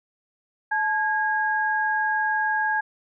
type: tone pair together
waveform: sine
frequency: 864 / 1637.6 Hz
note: A5 / G#6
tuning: -32 / -25 cents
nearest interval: major seventh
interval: 1107 cents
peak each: -24 / -23 dBFS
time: 0.71-2.81 s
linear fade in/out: 10 ms
effects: none